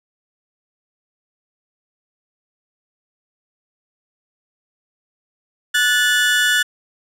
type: tone pair together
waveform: 30% pulse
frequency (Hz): 1470 / 1740.1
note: F#6 / A6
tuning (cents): -12 / -20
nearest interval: minor third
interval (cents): 292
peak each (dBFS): -14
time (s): 5.74-6.63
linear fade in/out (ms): 10
effects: low-pass 12000 Hz 12 dB/octave